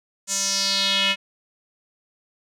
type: tone with band-pass filter sweep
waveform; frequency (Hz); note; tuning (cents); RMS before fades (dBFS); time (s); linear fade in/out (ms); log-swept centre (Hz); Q
square; 196; G3; 0; -22; 0.27-1.16; 50; 7300 to 2700; 3.8
effects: none